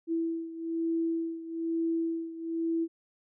sine beating tone pair, 329.6 / 330.7 Hz, E4 / E4, 0 / +6 cents, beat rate 1.1 Hz, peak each -30 / -34 dBFS, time 0.07-2.88 s, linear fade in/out 50 ms, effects none

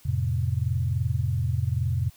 sine chord, F major, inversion none, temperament equal, 87.31 / 110 / 130.81 Hz, F2 / A2 / C3, 0 / 0 / 0 cents, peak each -27 dBFS, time 0.05-2.1 s, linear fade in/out 10 ms, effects white hiss -56 dBFS RMS until 2.16 s

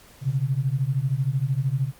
sine beating tone pair, 127.8 / 140.8 Hz, C3 / C#3, -40 / +27 cents, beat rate 13 Hz, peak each -24 dBFS, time 0.21-1.92 s, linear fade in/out 50 ms, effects pink hiss -51 dBFS RMS until 1.99 s + Opus 48 kbps

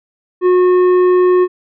triangle tone with tanh clipping, 363.1 Hz, F#4, 33 cents flat, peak -9 dBFS, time 0.41-1.48 s, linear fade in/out 50 ms, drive 13 dB, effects none

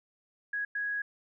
sine tone bursts at uneven times, 1661.2 Hz, G#6, in tune, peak -30 dBFS, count 2, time 0.53-0.65 / 0.75-1.02 s, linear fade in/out 5 ms, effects none

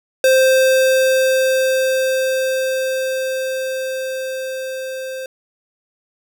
square tone with level ramp, 523.3 Hz, C5, in tune, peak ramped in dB -10 to -26 dBFS, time 0.24-5.26 s, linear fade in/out 2 ms, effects none

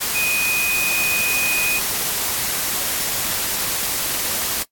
sine tone in noise, 2489 Hz, D#7, in tune, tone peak -19 dBFS, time 0.14-1.8 s, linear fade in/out 20 ms, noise white, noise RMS -22 dBFS, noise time 0-4.64 s, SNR 0 dB, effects noise-tail reverb RT60 0.1 s tail -20 dB re dry + AAC 64 kbps

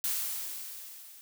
blue noise with level ramp, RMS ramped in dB -30 to -52 dBFS, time 0.04-1.21 s, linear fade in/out 0 ms, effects none

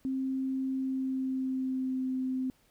sine tone with pitch glide, 264.4 to 259.1 Hz, C4 to C4, +18 to -17 cents, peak -29 dBFS, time 0.05-2.5 s, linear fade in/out 0 ms, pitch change -35 cents, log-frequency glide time 0.74-2.09 s, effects pink hiss -67 dBFS RMS until 2.7 s

